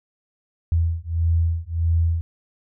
sine beating tone pair, 82.41 / 84.01 Hz, E2 / E2, 0 / +33 cents, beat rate 1.6 Hz, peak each -21 dBFS, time 0.72-2.21 s, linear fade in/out 0 ms, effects none

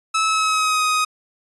sawtooth tone with pitch glide, 1300 to 1253.5 Hz, E6 to D#6, -24 to +12 cents, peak -13 dBFS, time 0.14-1.05 s, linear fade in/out 10 ms, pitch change -64 cents, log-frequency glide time 0.25-0.84 s, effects resampled to 24000 Hz

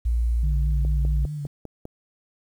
sine tone, 58.3 Hz, A#1, 1 cent sharp, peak -19 dBFS, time 0.05-1.26 s, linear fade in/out 10 ms
sine tone with vibrato, 146.83 Hz, D3, in tune, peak -28 dBFS, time 0.43-1.47 s, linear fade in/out 5 ms, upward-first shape sine, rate 4.7 Hz, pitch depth 48 cents each way
click train, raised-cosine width 2 ms, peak -23 dBFS, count 6, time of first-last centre 0.85-1.854 s, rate 4.98 Hz
effects 9-bit

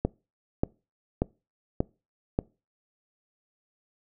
click train, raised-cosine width 2 ms, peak -10 dBFS, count 5, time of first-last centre 0.05-2.389 s, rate 1.71 Hz, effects noise-tail reverb RT60 0.3 s tail -24 dB re dry

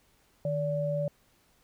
sine tone pair together, 153.09 / 578 Hz, D#3 / D5, -28 / -28 cents, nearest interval octave + major seventh, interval 2300 cents, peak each -31 / -29 dBFS, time 0.45-1.08 s, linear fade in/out 2 ms, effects pink hiss -66 dBFS RMS until 1.63 s

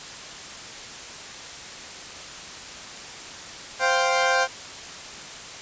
20% pulse chord, C suspended fourth, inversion none, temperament equal, 523.3 / 698.5 / 784 Hz, C5 / F5 / G5, 0 / 0 / 0 cents, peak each -18 / -20 / -19 dBFS, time 3.79-4.48 s, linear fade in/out 50 ms, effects white hiss -38 dBFS RMS until 5.61 s + resampled to 16000 Hz

